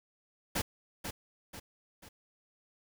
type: noise with echo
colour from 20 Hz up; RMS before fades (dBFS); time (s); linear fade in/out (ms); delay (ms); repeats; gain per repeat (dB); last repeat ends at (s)
pink; -32; 0.55-0.62; 10; 490; 3; -7; 2.09
effects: none